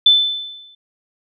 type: tone with exponential decay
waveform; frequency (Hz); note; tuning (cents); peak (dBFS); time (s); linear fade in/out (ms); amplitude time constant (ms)
sine; 3520; A7; 0; -5; 0.06-0.75; 5; 150
effects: none